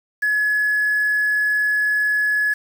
sine tone with quantisation, 1697 Hz, G#6, 37 cents sharp, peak -16 dBFS, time 0.22-2.54 s, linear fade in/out 10 ms, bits 6, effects none

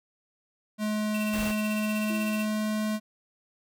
square tone with pitch glide, 212.7 to 214.4 Hz, G#3 to A3, +42 to -45 cents, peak -27 dBFS, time 0.78-3 s, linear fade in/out 50 ms, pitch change +13 cents, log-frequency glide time 1.47-2.84 s
square tone with tremolo, 2700 Hz, E7, 41 cents sharp, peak -33 dBFS, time 1.14-2.45 s, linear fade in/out 5 ms, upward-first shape sine, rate 16 Hz, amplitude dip 70%
pink noise, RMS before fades -36 dBFS, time 1.33-1.52 s, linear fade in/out 10 ms
sine tone with exponential decay, 329.6 Hz, E4, in tune, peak -35 dBFS, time 2.1-2.89 s, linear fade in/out 1 ms, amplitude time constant 170 ms
effects none

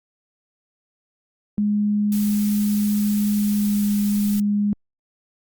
sine tone with pitch glide, 207.7 to 205.7 Hz, G#3 to G#3, 0 to -16 cents, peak -17 dBFS, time 1.58-4.73 s, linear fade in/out 0 ms, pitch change -16 cents, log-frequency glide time 3.32-3.89 s
blue noise, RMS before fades -33 dBFS, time 2.12-4.4 s, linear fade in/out 2 ms
effects Opus 48 kbps

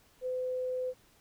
sine tone, 508 Hz, B4, 49 cents sharp, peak -31 dBFS, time 0.21-0.94 s, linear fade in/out 50 ms, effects pink hiss -64 dBFS RMS until 1.2 s

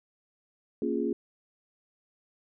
sine chord, Bb minor seventh, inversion none, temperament equal, 233.1 / 277.2 / 349.2 / 415.3 Hz, Bb3 / Db4 / F4 / Ab4, 0 / 0 / 0 / 0 cents, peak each -32 dBFS, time 0.82-1.13 s, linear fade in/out 2 ms, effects none

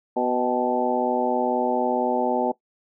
harmonic tone with a mistuned harmonic, 124.1 Hz, B2, 9 cents sharp, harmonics 2 / 3 / 4 / 5 / 6 / 7, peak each -27 / -27 / -27 / -27 / -27 / -27 dBFS, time 0.16-2.52 s, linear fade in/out 10 ms, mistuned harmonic 6, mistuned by +60 cents, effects noise-tail reverb RT60 0.1 s tail -18 dB re dry

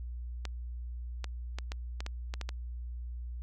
clicks, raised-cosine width 0.2 ms, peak -21 dBFS, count 9, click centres 0.453 / 1.243 / 1.586 / 1.719 / 2.005 / 2.064 / 2.339 / 2.413 / 2.491 s, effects added 60 Hz sine -37 dBFS peak until 3.42 s

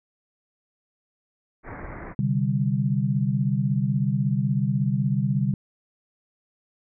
pink low-pass noise, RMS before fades -37 dBFS, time 1.63-2.15 s, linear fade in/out 50 ms, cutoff 2200 Hz, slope 96 dB/octave
sine chord, C suspended second, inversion none, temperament just, 130.81 / 147.16 / 196.22 Hz, C3 / D3 / G3, 0 / +4 / +2 cents, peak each -24 / -25 / -25 dBFS, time 2.19-5.54 s, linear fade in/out 2 ms
effects none

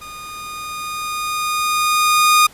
sawtooth tone with level ramp, 1227 Hz, D#6, 25 cents flat, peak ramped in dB -29 to -5 dBFS, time 0.01-2.47 s, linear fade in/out 10 ms, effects pink hiss -44 dBFS RMS until 2.53 s + resampled to 32000 Hz

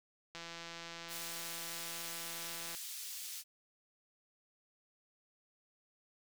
click train, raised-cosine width 0.2 ms, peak -29 dBFS, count 404, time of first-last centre 0.35-2.749 s, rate 168 Hz
pink high-pass noise, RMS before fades -45 dBFS, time 1.08-3.44 s, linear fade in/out 50 ms, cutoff 4200 Hz, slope 12 dB/octave
effects none

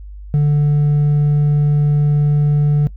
sine tone with hard clipping, 146.83 Hz, D3, in tune, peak -11 dBFS, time 0.34-2.87 s, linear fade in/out 0 ms, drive 2 dB, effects noise-tail reverb RT60 0.1 s tail -20 dB re dry + added 50 Hz sine -30 dBFS peak until 2.96 s

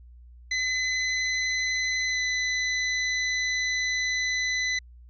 sawtooth tone with pitch glide, 2022 to 2006 Hz, B6 to B6, +40 to +26 cents, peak -21 dBFS, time 0.51-4.79 s, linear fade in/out 5 ms, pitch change -14 cents, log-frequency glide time 2.09-2.19 s, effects added 60 Hz sine -46 dBFS peak until 5.09 s + resampled to 16000 Hz

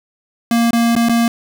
square tone with dropouts, 233.1 Hz, A#3, in tune, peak -12 dBFS, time 0.51-1.28 s, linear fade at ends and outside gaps 2 ms, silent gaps 0.708-0.731 / 0.953-0.963 / 1.087-1.094 s, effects 7-bit

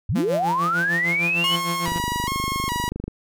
sine linear sweep, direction up, 68.9 to 3051 Hz, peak -19 dBFS, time 0.09-1.56 s, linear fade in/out 5 ms
sawtooth tone with tremolo, 170.9 Hz, F3, 37 cents flat, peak -20 dBFS, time 0.15-1.99 s, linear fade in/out 10 ms, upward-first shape sine, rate 6.6 Hz, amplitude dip 75%
sawtooth tone with vibrato, 1022 Hz, C6, 41 cents flat, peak -20 dBFS, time 1.44-2.89 s, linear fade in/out 0 ms, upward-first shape square, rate 1.2 Hz, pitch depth 97 cents each way
click train, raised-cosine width 3 ms, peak -16 dBFS, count 31, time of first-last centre 1.88-3.08 s, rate 25 Hz
effects none

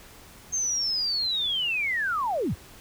sine linear sweep, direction down, 6430 to 41.2 Hz, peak -24 dBFS, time 0.52-2.55 s, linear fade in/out 20 ms, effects pink hiss -49 dBFS RMS until 2.8 s

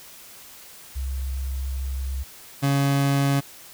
sine / 30% pulse tone pair in turn, 66.3 / 139.43 Hz, C2 / C#3, +23 / +10 cents, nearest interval octave + minor second, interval 1287 cents, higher second, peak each -25 / -16 dBFS, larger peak second, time 0.95-2.24 / 2.62-3.41 s, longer first, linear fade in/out 20 ms, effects white hiss -45 dBFS RMS until 3.73 s

